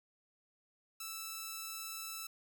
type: tone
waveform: 5% pulse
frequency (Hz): 1318.5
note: E6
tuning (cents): 0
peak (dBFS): -30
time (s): 1-2.27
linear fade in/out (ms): 5
effects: none